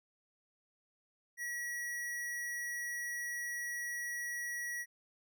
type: tone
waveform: square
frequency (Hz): 1923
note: B6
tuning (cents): -47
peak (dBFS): -38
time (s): 1.37-4.86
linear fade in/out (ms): 50
effects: none